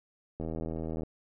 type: click train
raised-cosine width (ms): 2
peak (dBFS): -23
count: 52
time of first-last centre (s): 0.4-1.034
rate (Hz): 80.5
effects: none